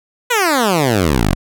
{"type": "exponential sweep", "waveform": "10% pulse", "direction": "down", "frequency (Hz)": [507, 41.2], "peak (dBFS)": -4, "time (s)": [0.3, 1.35], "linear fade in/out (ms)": 10, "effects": []}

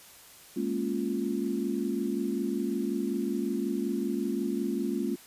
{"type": "chord", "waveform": "sine", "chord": "Bb minor seventh", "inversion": "third", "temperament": "equal", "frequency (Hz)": [207.7, 233.1, 277.2, 349.2], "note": ["Ab3", "Bb3", "Db4", "F4"], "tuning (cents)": [0, 0, 0, 0], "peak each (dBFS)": -33, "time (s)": [0.56, 5.16], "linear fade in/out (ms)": 10, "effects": ["white hiss -52 dBFS RMS until 5.26 s", "resampled to 32000 Hz"]}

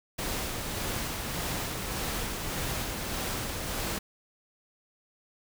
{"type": "noise with tremolo", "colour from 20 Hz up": "pink", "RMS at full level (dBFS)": -32, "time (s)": [0.18, 3.99], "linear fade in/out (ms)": 10, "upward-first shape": "sine", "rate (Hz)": 1.7, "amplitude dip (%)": 30, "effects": []}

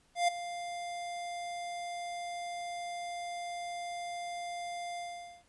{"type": "tone with ADSR envelope", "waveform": "square", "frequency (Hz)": 698.5, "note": "F5", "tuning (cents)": 0, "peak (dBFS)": -24, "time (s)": [0.15, 5.44], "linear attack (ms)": 130, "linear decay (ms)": 10, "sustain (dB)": -14, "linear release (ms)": 460, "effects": ["pink hiss -68 dBFS RMS until 5.48 s", "resampled to 24000 Hz"]}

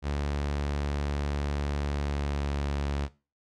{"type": "tone with pitch glide", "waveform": "sawtooth", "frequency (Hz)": [72, 71.09], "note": ["D2", "C#2"], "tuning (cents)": [-34, 44], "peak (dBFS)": -24, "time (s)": [0.02, 3.09], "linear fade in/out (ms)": 50, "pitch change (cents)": -22, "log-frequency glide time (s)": [1.88, 2.63], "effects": ["noise-tail reverb RT60 0.3 s tail -18 dB re dry", "low-pass 6000 Hz 12 dB/octave"]}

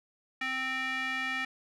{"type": "tone with band-pass filter", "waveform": "square", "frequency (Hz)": 261.6, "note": "C4", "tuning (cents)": 0, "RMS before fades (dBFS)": -33, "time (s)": [0.41, 1.45], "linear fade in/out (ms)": 5, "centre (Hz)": 2100, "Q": 3.9, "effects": []}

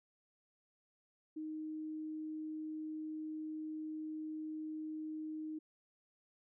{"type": "tone", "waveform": "sine", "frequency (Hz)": 311.1, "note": "D#4", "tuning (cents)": 0, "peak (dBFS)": -40, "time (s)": [1.36, 5.59], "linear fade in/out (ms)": 10, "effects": []}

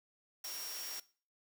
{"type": "tone in noise", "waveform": "sine", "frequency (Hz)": 5588, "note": "F8", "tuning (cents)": 0, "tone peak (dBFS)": -44, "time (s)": [0.44, 1], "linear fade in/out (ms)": 5, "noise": "white", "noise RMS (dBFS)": -45, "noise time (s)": [0.44, 1], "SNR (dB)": -2, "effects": ["noise-tail reverb RT60 0.4 s tail -20 dB re dry", "high-pass 400 Hz 12 dB/octave"]}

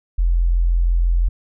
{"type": "tone", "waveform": "sine", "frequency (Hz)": 42.97, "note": "F1", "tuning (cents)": -27, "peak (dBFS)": -13, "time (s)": [0.18, 1.29], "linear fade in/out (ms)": 10, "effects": []}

